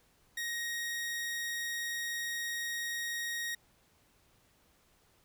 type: tone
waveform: sawtooth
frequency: 1877 Hz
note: A#6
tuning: 11 cents sharp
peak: -31 dBFS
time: 0.37-3.55 s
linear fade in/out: 5 ms
effects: pink hiss -68 dBFS RMS until 5.24 s